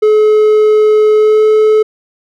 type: tone with pitch glide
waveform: triangle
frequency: 427.8 to 431.5 Hz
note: A4 to A4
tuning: -49 to -34 cents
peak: -3 dBFS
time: 0.02-1.83 s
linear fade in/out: 10 ms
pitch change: +15 cents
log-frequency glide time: 1.15-1.44 s
effects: none